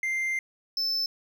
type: tone pair in turn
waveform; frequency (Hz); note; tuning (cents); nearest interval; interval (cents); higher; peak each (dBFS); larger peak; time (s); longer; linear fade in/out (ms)
triangle; 2093 / 5274; C7 / E8; 0 / 0; octave + major third; 1600; second; -24; neither; 0.03-0.39 / 0.77-1.06; first; 2
effects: 11-bit